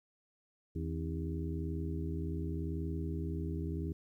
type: harmonic tone with a mistuned harmonic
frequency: 80.8 Hz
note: E2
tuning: 34 cents flat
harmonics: 1 / 2 / 3 / 4 / 5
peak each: -37 / -40 / -44 / -43 / -46 dBFS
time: 0.75-3.93 s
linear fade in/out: 10 ms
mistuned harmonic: 3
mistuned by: +130 cents
effects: 12-bit